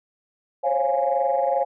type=chord; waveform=sine; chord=Db major seventh; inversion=third; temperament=equal with one note detuned; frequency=532.1 / 554.4 / 698.5 / 830.6 Hz; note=C5 / Db5 / F5 / Ab5; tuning=+29 / 0 / 0 / 0 cents; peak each=-24 dBFS; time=0.63-1.65 s; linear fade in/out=20 ms; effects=tanh soft clip ceiling -10 dBFS